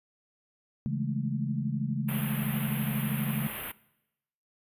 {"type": "chord", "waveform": "sine", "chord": "A major seventh", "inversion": "first", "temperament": "equal", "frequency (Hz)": [138.59, 164.81, 207.7, 220], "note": ["C#3", "E3", "G#3", "A3"], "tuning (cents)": [0, 0, 0, 0], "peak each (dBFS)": [-31, -37, -34, -35], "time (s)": [0.86, 3.47], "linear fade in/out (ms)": 0}
{"type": "band-stop noise", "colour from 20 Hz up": "white", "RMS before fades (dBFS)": -35, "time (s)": [2.08, 3.72], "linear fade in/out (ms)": 10, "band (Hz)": [3100, 11000], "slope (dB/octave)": 48}
{"effects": ["noise-tail reverb RT60 0.9 s tail -21 dB re dry", "resampled to 32000 Hz"]}